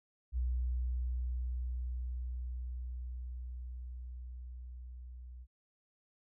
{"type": "tone with level ramp", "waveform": "sine", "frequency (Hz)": 61.74, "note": "B1", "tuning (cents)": 0, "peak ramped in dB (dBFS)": [-30, -46], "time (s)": [0.32, 5.47], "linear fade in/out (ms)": 50, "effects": []}